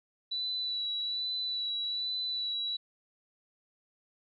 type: tone with vibrato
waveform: sine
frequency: 3951 Hz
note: B7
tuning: in tune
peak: -31 dBFS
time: 0.31-2.77 s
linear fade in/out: 10 ms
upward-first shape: sine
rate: 1.2 Hz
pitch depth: 23 cents each way
effects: none